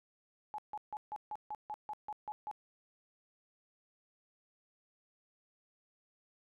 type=tone bursts; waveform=sine; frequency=847 Hz; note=G#5; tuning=34 cents sharp; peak=-38 dBFS; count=11; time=0.54-2.513 s; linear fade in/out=0 ms; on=43 ms; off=150 ms; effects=none